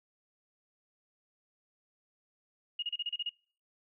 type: tone bursts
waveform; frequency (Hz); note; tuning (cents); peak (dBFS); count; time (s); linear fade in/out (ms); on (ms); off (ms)
sine; 2866; F7; +44; -31; 8; 2.79-3.294; 5; 35; 32
effects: noise-tail reverb RT60 0.4 s tail -23 dB re dry